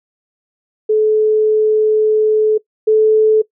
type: tone pair in turn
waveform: sine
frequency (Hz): 431.1 / 434.3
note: A4 / A4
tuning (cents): -35 / -23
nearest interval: unison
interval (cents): 12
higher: second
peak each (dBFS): -9 / -7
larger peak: second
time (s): 0.89-2.58 / 2.87-3.42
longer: first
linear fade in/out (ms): 10
effects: noise-tail reverb RT60 0.1 s tail -20 dB re dry